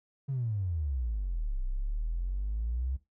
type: exponential two-way sweep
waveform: triangle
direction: down then up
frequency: 141.8 to 30.87 to 67.5 Hz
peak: -25 dBFS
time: 0.28-2.97 s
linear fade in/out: 20 ms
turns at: 1.62 s
effects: noise-tail reverb RT60 0.2 s tail -19 dB re dry + tanh soft clip ceiling -27 dBFS